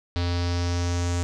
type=tone with low-pass filter sweep; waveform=square; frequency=87.31 Hz; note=F2; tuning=in tune; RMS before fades=-25 dBFS; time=0.16-1.23 s; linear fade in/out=0 ms; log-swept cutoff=4300 to 7200 Hz; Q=3.3; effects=none